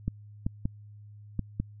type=clicks; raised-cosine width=5 ms; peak=-16 dBFS; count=5; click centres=0.08 / 0.465 / 0.655 / 1.393 / 1.6 s; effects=added 104 Hz sine -46 dBFS peak until 1.8 s